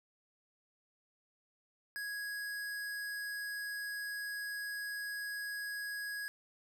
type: tone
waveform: square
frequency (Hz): 1661.2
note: G#6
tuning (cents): 0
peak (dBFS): -39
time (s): 1.96-6.28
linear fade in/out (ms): 0
effects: none